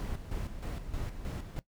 brown noise with tremolo, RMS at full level -35 dBFS, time 0-1.59 s, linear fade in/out 0 ms, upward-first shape square, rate 3.2 Hz, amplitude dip 60%, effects noise-tail reverb RT60 0.1 s tail -18 dB re dry

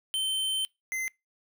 square tone pair in turn, 3094 / 2065 Hz, G7 / C7, -23 / -23 cents, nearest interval perfect fifth, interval 700 cents, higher first, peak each -27 / -30 dBFS, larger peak first, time 0.14-0.65 / 0.92-1.08 s, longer first, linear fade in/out 0 ms, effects noise-tail reverb RT60 0.2 s tail -24 dB re dry

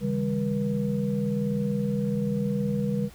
sine tone cluster, 141 / 162.1 / 200.8 / 480.9 Hz, C#3 / E3 / G3 / B4, +30 / -29 / +42 / -46 cents, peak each -30 / -34 / -26 / -32 dBFS, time 0-3.1 s, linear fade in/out 50 ms, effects added 60 Hz sine -49 dBFS peak until 3.14 s + pink hiss -52 dBFS RMS until 3.14 s

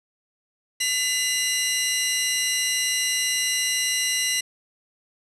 15% pulse tone pair together, 2012 / 2827 Hz, B6 / F7, +32 / +20 cents, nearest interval tritone, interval 588 cents, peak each -18 / -17 dBFS, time 0.8-4.41 s, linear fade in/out 10 ms, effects resampled to 24000 Hz + 7-bit

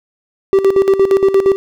triangle tone with tremolo, 389.1 Hz, G4, 13 cents flat, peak -4 dBFS, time 0.53-1.56 s, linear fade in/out 0 ms, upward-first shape square, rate 8.6 Hz, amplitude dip 70%, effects none

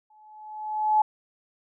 sine tone with exponential growth, 856 Hz, A5, 48 cents flat, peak -15 dBFS, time 0.1-1.02 s, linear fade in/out 5 ms, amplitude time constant 200 ms, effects none

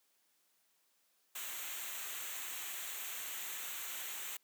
white noise with comb filter, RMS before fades -43 dBFS, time 1.35-4.37 s, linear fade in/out 5 ms, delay 0.2 ms, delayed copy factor -0.7, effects white hiss -75 dBFS RMS until 4.43 s + high-pass 200 Hz 12 dB/octave

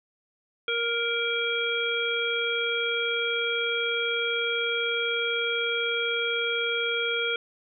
harmonic tone, 468 Hz, A#4, 7 cents sharp, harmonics 1 / 3 / 5 / 7, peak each -30 / -30 / -30 / -30 dBFS, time 0.68-7.36 s, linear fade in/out 2 ms, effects none

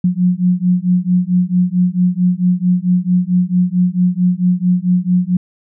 sine beating tone pair, 177.8 / 182.3 Hz, F3 / F#3, +31 / -25 cents, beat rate 4.5 Hz, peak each -14 dBFS, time 0.04-5.37 s, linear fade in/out 5 ms, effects none

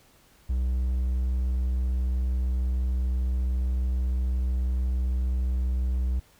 triangle tone, 63 Hz, B1, 35 cents sharp, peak -21 dBFS, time 0.49-6.2 s, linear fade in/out 10 ms, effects pink hiss -59 dBFS RMS until 6.39 s

